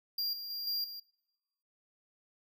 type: tone with level steps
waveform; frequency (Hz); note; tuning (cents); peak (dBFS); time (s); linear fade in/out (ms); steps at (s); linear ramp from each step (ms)
square; 4776; D8; +28; -32 / -40 / -37 / -32 / -42; 0.18-1; 5; 0.33 / 0.5 / 0.67 / 0.84; 2
effects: noise-tail reverb RT60 1.0 s tail -23 dB re dry